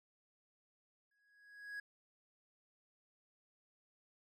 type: tone with exponential growth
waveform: triangle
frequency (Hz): 1661.2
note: G#6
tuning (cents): 0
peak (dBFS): -39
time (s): 1.11-1.8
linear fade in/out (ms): 5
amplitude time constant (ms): 150
effects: none